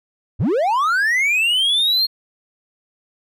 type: linear sweep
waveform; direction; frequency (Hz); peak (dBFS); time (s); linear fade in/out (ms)
triangle; up; 61.74 to 4291; -13; 0.39-2.07; 20
effects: none